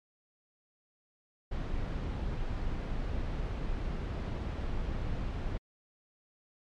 brown noise, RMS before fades -34 dBFS, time 1.51-5.58 s, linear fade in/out 10 ms, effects low-pass 4000 Hz 12 dB/octave + MP3 96 kbps

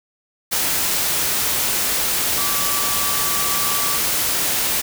sine tone in noise, 1156 Hz, D6, 28 cents flat, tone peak -27 dBFS, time 2.37-3.99 s, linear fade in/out 20 ms, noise white, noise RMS -20 dBFS, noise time 0.51-4.82 s, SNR -10 dB, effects none

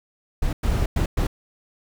brown noise bursts at uneven times, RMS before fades -21 dBFS, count 4, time 0.42-0.53 / 0.63-0.86 / 0.96-1.06 / 1.17-1.27 s, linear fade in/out 5 ms, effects none

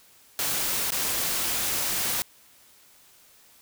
white noise with dropouts, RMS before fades -27 dBFS, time 0.39-2.22 s, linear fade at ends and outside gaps 0 ms, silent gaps 0.905-0.921 s, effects white hiss -56 dBFS RMS until 3.61 s

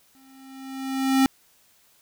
square tone with exponential growth, 266.6 Hz, C4, 33 cents sharp, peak -15 dBFS, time 0.15-1.26 s, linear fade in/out 0 ms, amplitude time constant 240 ms, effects white hiss -60 dBFS RMS until 2.01 s

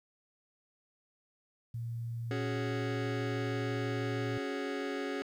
sine tone, 116.5 Hz, A#2, 1 cent flat, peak -35 dBFS, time 1.74-4.38 s, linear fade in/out 5 ms
sawtooth chord, C# suspended fourth, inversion none, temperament just, 277.2 / 369.6 / 415.8 Hz, C#4 / F#4 / G#4, 0 / -2 / +2 cents, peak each -33 / -36 / -34 dBFS, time 2.31-5.22 s, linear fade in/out 0 ms
effects low-pass 4000 Hz 12 dB/octave + 11-bit

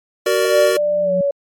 square chord, Gb augmented, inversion none, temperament equal with one note detuned, 375.2 / 466.2 / 587.3 Hz, Gb4 / Bb4 / D5, +24 / 0 / 0 cents, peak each -19 dBFS, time 0.26-0.77 s, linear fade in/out 5 ms
sine tone with pitch glide, 591 to 563.7 Hz, D5 to C#5, +11 to +29 cents, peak -14 dBFS, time 0.45-1.31 s, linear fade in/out 5 ms, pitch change -82 cents, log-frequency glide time 1.03-1.12 s
sine tone with exponential growth, 180 Hz, F#3, 47 cents flat, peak -19 dBFS, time 0.61-1.21 s, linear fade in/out 2 ms, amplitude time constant 130 ms
effects MP3 64 kbps

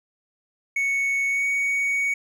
triangle tone with pitch glide, 2217 to 2238 Hz, C#7 to C#7, 0 to +16 cents, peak -19 dBFS, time 0.76-2.14 s, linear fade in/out 5 ms, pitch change +16 cents, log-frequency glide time 1.28-1.45 s, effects none

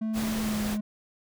triangle tone with pitch glide, 219.7 to 210.6 Hz, A3 to G#3, -2 to +24 cents, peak -25 dBFS, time 0.01-0.81 s, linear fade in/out 10 ms, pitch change -74 cents, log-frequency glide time 0.35-0.61 s
pink noise, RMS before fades -35 dBFS, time 0.13-0.78 s, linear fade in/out 50 ms
effects none

